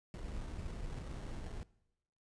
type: noise with sample-and-hold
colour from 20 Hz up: brown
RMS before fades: -43 dBFS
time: 0.14-1.63 s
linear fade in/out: 0 ms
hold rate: 2450 Hz
effects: noise-tail reverb RT60 0.9 s tail -22 dB re dry + resampled to 22050 Hz